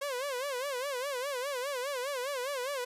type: tone with vibrato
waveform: sawtooth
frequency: 532 Hz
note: C5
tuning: 29 cents sharp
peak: -29 dBFS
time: 0.01-2.85 s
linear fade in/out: 10 ms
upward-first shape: sine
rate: 4.9 Hz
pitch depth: 150 cents each way
effects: resampled to 32000 Hz